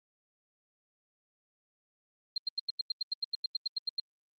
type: tone bursts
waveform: sine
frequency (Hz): 4186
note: C8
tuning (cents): 0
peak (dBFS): -28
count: 16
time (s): 2.36-4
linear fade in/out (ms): 5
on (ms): 20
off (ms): 88
effects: Opus 24 kbps